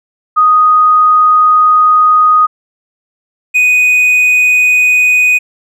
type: tone pair in turn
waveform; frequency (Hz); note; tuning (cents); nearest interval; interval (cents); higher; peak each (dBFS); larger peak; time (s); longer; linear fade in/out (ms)
sine / triangle; 1244.5 / 2489; D#6 / D#7; 0 / 0; octave; 1200; second; -4; neither; 0.36-2.47 / 3.54-5.39; first; 20
effects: none